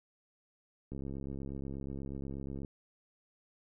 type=click train; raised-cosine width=3 ms; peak=-29 dBFS; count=119; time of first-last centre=0.92-2.648 s; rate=68.3 Hz; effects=none